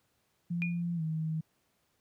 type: tone with pitch glide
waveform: sine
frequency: 172 to 158.64 Hz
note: F3 to D#3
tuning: -26 to +34 cents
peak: -30 dBFS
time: 0.5-1.41 s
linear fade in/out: 10 ms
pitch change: -140 cents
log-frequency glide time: 0.95-1.02 s
type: tone with exponential decay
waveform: sine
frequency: 2434 Hz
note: D#7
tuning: 39 cents flat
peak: -29 dBFS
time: 0.62-0.82 s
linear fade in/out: 0 ms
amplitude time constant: 42 ms
effects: pink hiss -74 dBFS RMS until 2 s + high-pass 80 Hz 12 dB/octave